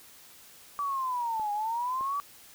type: linear two-way sweep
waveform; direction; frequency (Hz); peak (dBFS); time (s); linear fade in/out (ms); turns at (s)
sine; down then up; 1158 to 816 to 1158; -28; 0.79-2.2; 0; 1.52
type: clicks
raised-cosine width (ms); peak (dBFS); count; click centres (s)
1; -31; 2; 1.397 / 2.01
effects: white hiss -53 dBFS RMS until 2.54 s